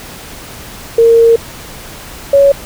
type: tone pair in turn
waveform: sine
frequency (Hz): 460.5 / 558.6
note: A#4 / C#5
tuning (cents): -21 / +13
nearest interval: minor third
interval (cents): 334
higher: second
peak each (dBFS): -3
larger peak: neither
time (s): 0.98-1.36 / 2.33-2.52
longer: first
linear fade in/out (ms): 5
effects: pink hiss -30 dBFS RMS until 2.65 s